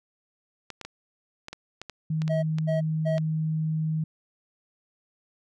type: clicks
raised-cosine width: 0.2 ms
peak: -20 dBFS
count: 11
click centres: 0.703 / 0.813 / 0.85 / 1.484 / 1.53 / 1.816 / 1.897 / 2.219 / 2.279 / 2.585 / 3.181 s
type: tone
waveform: sine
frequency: 157.4 Hz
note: D#3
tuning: 20 cents sharp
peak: -24 dBFS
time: 2.1-4.04 s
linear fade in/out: 5 ms
type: tone bursts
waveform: triangle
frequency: 640 Hz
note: D#5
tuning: 49 cents sharp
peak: -23 dBFS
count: 3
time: 2.29-3.19 s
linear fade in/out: 20 ms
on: 140 ms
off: 240 ms
effects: none